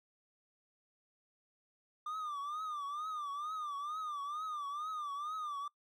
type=tone with vibrato; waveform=triangle; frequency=1198 Hz; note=D6; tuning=34 cents sharp; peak=-36 dBFS; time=2.06-5.68 s; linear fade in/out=5 ms; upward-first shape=triangle; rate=2.2 Hz; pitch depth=130 cents each way; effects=noise-tail reverb RT60 0.1 s tail -21 dB re dry